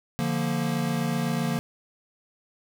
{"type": "chord", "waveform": "square", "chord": "Bb major", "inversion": "first", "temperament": "equal", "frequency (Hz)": [146.83, 174.61, 233.1], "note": ["D3", "F3", "Bb3"], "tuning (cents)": [0, 0, 0], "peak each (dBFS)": [-30, -30, -29], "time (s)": [0.19, 1.59], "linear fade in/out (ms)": 0, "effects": []}